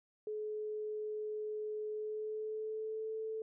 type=tone with pitch glide; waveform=sine; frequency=426.7 to 440 Hz; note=G#4 to A4; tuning=+47 to 0 cents; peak=-37 dBFS; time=0.27-3.42 s; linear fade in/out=2 ms; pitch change=+53 cents; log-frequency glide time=1.9-3.16 s; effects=none